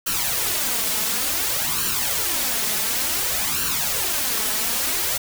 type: noise with flanger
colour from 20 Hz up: white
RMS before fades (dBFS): -23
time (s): 0.06-5.18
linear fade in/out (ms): 10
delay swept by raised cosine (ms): 0.69 to 4.69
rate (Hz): 0.56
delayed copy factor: +0.65
effects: none